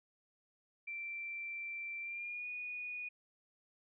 sine tone with pitch glide, 2348 to 2463 Hz, D7 to D#7, -1 to -18 cents, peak -40 dBFS, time 0.87-3.09 s, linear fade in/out 10 ms, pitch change +83 cents, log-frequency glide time 2.01-2.47 s, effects none

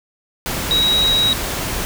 sine tone in noise, 3830 Hz, A#7, 46 cents sharp, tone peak -13 dBFS, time 0.71-1.33 s, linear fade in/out 0 ms, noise pink, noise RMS -23 dBFS, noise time 0.46-1.85 s, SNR +7 dB, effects none

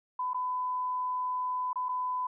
sine tone with dropouts, 1004 Hz, B5, 28 cents sharp, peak -29 dBFS, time 0.19-2.27 s, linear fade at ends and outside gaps 5 ms, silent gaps 0.334-0.344 / 1.731-1.757 / 1.886-1.89 s, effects none

